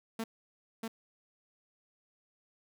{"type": "tone with echo", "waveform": "sawtooth", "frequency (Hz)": 225, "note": "A3", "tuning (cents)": 39, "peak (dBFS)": -30, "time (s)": [0.19, 0.24], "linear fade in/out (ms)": 5, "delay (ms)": 640, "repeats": 1, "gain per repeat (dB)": -2, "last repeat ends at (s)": 0.88, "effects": []}